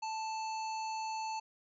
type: harmonic tone with a mistuned harmonic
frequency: 880 Hz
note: A5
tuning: in tune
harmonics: 1 / 3 / 5 / 7 / 8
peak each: -36 / -47 / -48 / -54 / -56 dBFS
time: 0.02-1.4 s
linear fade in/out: 10 ms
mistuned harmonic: 7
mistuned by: +18 cents
effects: none